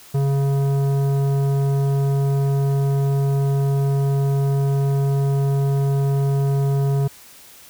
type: tone with tanh clipping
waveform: triangle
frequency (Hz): 138.59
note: C#3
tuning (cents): 0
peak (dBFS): -18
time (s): 0.14-7.08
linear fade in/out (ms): 10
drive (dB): 17
effects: white hiss -45 dBFS RMS until 7.69 s